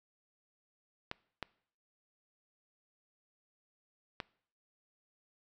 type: clicks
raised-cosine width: 0.3 ms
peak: -21 dBFS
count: 3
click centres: 1.114 / 1.427 / 4.202 s
effects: noise-tail reverb RT60 0.6 s tail -23 dB re dry